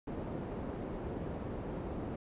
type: low-pass noise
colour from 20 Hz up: white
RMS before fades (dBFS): -40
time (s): 0.07-2.16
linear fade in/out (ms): 5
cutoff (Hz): 410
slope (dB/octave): 12
effects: resampled to 8000 Hz